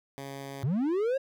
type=tone; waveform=10% pulse; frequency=137.9 Hz; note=C#3; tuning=9 cents flat; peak=-30 dBFS; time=0.18-0.63 s; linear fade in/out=0 ms
type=linear sweep; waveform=triangle; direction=up; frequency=108.6 to 554.4 Hz; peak=-23 dBFS; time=0.63-1.18 s; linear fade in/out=10 ms
effects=none